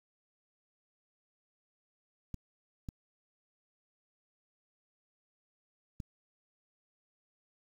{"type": "clicks", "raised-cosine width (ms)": 5, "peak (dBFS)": -27, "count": 3, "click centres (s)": [2.343, 2.888, 6.002], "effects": ["9-bit"]}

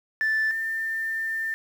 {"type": "tone pair in turn", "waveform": "sine", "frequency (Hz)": [1760, 1793.9], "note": ["A6", "A6"], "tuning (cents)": [0, 33], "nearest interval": "unison", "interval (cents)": 33, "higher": "second", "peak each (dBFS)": [-19, -25], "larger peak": "first", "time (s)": [[0.21, 0.51], [0.51, 1.54]], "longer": "second", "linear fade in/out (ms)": 0, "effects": ["tanh soft clip ceiling -19 dBFS", "8-bit"]}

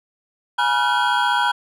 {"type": "tone cluster", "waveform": "triangle", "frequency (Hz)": [833, 968, 1394, 1509, 3277], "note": ["G#5", "B5", "F6", "F#6", "G#7"], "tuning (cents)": [5, -35, -4, 34, -24], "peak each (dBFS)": [-21, -18, -23, -21, -25], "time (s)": [0.58, 1.52], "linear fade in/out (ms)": 10, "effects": []}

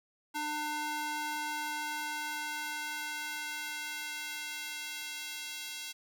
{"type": "tone with high-pass filter sweep", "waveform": "square", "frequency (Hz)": 300.5, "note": "D4", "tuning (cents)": 40, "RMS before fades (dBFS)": -38, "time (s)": [0.34, 5.93], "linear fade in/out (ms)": 20, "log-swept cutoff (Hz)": [680, 3100], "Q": 1.1, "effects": []}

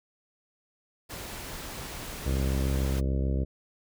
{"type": "noise", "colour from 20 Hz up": "pink", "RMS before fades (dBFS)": -39, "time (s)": [1.09, 3.01], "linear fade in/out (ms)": 20}
{"type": "harmonic tone", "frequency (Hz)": 66.8, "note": "C2", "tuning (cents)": 36, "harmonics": [1, 2, 3, 4, 5, 6, 7, 8, 9], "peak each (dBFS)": [-26, -32, -36, -38, -40, -42, -43, -44, -45], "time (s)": [2.25, 3.45], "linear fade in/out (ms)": 20}
{"effects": []}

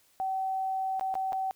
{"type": "tone with dropouts", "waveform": "sine", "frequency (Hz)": 764, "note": "G5", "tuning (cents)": -45, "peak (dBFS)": -28, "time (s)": [0.2, 1.51], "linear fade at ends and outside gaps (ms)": 0, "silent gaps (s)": [[0.996, 1.01], [1.141, 1.153], [1.323, 1.33]], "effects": ["white hiss -65 dBFS RMS until 1.55 s"]}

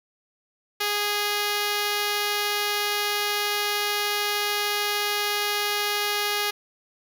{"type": "tone", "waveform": "5% pulse", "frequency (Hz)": 413.2, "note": "G#4", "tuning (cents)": -9, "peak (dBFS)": -12, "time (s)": [0.8, 6.51], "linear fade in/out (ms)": 10, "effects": []}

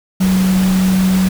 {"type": "tone in noise", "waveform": "sine", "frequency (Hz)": 187.2, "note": "F#3", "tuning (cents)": 20, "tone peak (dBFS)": -10, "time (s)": [0.2, 1.29], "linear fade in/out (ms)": 10, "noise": "pink", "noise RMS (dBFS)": -24, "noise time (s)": [0.2, 1.29], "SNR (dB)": 11, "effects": []}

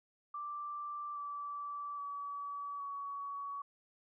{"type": "tone with pitch steps", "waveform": "sine", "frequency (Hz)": [1174.7, 1158.5, 1142.6, 1126.8], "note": ["D6", "D6", "D6", "C#6"], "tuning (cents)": [0, -24, -48, 28], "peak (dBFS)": -39, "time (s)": [0.34, 3.62], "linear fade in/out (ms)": 5, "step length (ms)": 820, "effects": []}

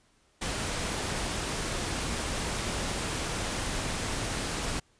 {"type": "noise", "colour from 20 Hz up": "pink", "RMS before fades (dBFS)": -32, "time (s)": [0.41, 4.8], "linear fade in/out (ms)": 10, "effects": ["pink hiss -66 dBFS RMS until 4.99 s", "resampled to 22050 Hz"]}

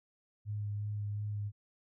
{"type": "tone with vibrato", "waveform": "sine", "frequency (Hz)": 103.83, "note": "G#2", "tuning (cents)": 0, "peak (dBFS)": -34, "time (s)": [0.45, 1.52], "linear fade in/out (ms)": 50, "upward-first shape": "sine", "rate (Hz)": 2.8, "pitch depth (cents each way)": 15, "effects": []}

